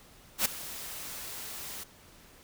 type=noise with ADSR envelope; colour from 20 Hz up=white; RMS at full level=-24 dBFS; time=0.38-1.84 s; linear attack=75 ms; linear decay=6 ms; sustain=-17 dB; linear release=11 ms; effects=pink hiss -56 dBFS RMS until 2.43 s